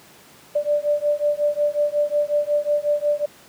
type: beating tone pair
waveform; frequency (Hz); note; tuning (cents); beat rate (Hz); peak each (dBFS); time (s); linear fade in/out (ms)
sine; 586 / 591.5; D5 / D5; -4 / +12; 5.5; -21; 0.55-3.26; 10
effects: pink hiss -48 dBFS RMS until 3.48 s + high-pass 150 Hz 12 dB/octave